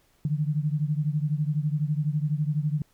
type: beating tone pair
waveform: sine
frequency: 146.83 / 158.83 Hz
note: D3 / D#3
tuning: 0 / +36 cents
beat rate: 12 Hz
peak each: -25 / -28 dBFS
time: 0.25-2.82 s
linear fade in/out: 2 ms
effects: pink hiss -65 dBFS RMS until 2.93 s